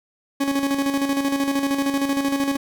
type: tone with tremolo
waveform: 40% pulse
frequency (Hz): 277.2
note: C#4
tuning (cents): 0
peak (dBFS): -17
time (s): 0.4-2.57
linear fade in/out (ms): 10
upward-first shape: square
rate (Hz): 13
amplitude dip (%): 50
effects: none